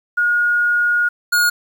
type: tone pair in turn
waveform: sine / square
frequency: 1437 / 1437 Hz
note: F6 / F6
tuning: +49 / +49 cents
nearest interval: unison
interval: 0 cents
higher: neither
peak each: -13 dBFS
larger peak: neither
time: 0.17-1.09 / 1.32-1.5 s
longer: first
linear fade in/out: 10 ms
effects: 8-bit